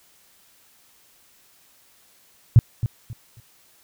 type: tone with echo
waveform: sine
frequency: 115.8 Hz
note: A#2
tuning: 11 cents flat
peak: -6 dBFS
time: 2.56-2.59 s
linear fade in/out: 0 ms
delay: 270 ms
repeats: 3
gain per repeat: -12 dB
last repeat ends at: 3.4 s
effects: white hiss -57 dBFS RMS until 3.83 s